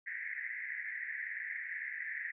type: band-pass noise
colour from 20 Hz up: white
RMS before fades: -41 dBFS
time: 0.06-2.32 s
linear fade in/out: 20 ms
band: 1700 to 2100 Hz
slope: 96 dB/octave
effects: none